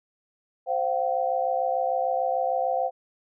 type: chord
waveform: sine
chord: C suspended fourth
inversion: none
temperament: equal with one note detuned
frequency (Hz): 523.3 / 698.5 / 765.2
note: C5 / F5 / G5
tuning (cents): 0 / 0 / -42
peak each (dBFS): -27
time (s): 0.66-2.91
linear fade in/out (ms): 50
effects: none